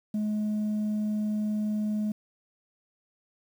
sine tone, 211.9 Hz, G#3, 35 cents sharp, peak -23 dBFS, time 0.14-2.12 s, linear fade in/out 5 ms, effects tanh soft clip ceiling -25 dBFS + 9-bit

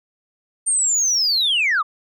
sine linear sweep, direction down, 8900 to 1108.7 Hz, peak -14 dBFS, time 0.66-1.83 s, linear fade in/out 20 ms, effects tanh soft clip ceiling -13 dBFS

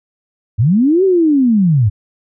sine linear two-way sweep, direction up then down, 93.8 to 392 to 93.8 Hz, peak -8 dBFS, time 0.58-1.9 s, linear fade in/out 20 ms, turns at 1.04 s, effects none

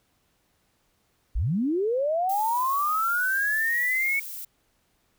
sine linear sweep, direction up, 35.36 to 2233 Hz, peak -22 dBFS, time 1.35-4.2 s, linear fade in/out 10 ms
violet noise, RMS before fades -37 dBFS, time 2.29-4.45 s, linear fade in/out 5 ms
effects pink hiss -69 dBFS RMS until 5.18 s

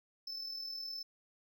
triangle tone with amplitude modulation, 5270 Hz, E8, 1 cent flat, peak -37 dBFS, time 0.27-1.03 s, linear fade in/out 5 ms, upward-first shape sine, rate 39.5 Hz, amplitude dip 45%, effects none

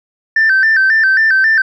sine tone with vibrato, 1661.2 Hz, G#6, in tune, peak -6 dBFS, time 0.36-1.62 s, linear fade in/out 5 ms, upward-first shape square, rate 3.7 Hz, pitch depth 120 cents each way, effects tanh soft clip ceiling -5 dBFS

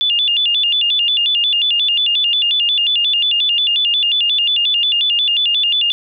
sine tone with vibrato, 3136 Hz, G7, in tune, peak -12 dBFS, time 0.01-5.92 s, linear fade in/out 0 ms, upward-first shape square, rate 5.6 Hz, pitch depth 180 cents each way, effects none

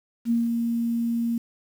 sine tone with ADSR envelope, 233.1 Hz, A#3, in tune, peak -18 dBFS, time 0.25-1.38 s, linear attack 57 ms, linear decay 170 ms, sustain -4 dB, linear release 4 ms, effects 8-bit

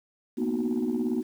sine chord, B major seventh, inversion third, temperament equal with one note detuned, 229.7 / 246.9 / 311.1 / 370 Hz, A#3 / B3 / D#4 / F#4, -25 / 0 / 0 / 0 cents, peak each -30 / -27 / -31 / -31 dBFS, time 0.37-1.23 s, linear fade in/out 20 ms, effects tanh soft clip ceiling -19 dBFS + 9-bit

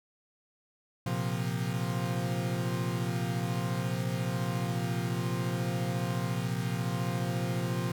40% pulse chord, Bb suspended second, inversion none, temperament equal, 116.54 / 130.81 / 174.61 Hz, Bb2 / C3 / F3, 0 / 0 / 0 cents, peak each -33 dBFS, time 1.06-7.92 s, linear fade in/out 5 ms, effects none

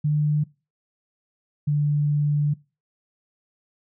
sine tone pair in turn, 149.6 / 147.03 Hz, D3 / D3, +32 / +2 cents, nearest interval unison, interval 30 cents, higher first, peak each -18 dBFS, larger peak neither, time 0.04-0.44 / 1.67-2.54 s, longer second, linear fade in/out 10 ms, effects noise-tail reverb RT60 0.3 s tail -22 dB re dry

